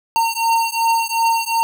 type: beating tone pair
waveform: square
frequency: 913 / 915.7 Hz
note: A#5 / A#5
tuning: -36 / -31 cents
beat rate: 2.7 Hz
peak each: -19 / -19 dBFS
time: 0.16-1.63 s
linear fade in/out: 0 ms
effects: none